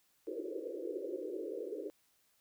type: band-pass noise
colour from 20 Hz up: pink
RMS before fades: -41 dBFS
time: 0.27-1.9 s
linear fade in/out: 0 ms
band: 310 to 540 Hz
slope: 96 dB/octave
effects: white hiss -73 dBFS RMS until 2.4 s